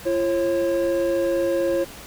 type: tone pair together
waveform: triangle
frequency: 341.9 / 542.7 Hz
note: F4 / C#5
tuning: -37 / -37 cents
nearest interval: minor sixth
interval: 800 cents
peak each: -21 / -19 dBFS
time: 0.05-1.85 s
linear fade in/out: 20 ms
effects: pink hiss -40 dBFS RMS until 2.06 s